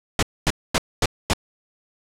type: noise bursts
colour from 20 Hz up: pink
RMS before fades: -18 dBFS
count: 5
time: 0.19-1.335 s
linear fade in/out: 2 ms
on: 37 ms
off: 240 ms
effects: low-pass 8000 Hz 12 dB/octave